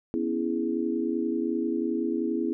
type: chord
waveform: sine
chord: C# minor seventh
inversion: third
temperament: equal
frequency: 246.9 / 277.2 / 329.6 / 415.3 Hz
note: B3 / C#4 / E4 / G#4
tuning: 0 / 0 / 0 / 0 cents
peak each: -30 / -33 / -28 / -33 dBFS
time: 0.14-2.53 s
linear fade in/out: 0 ms
effects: none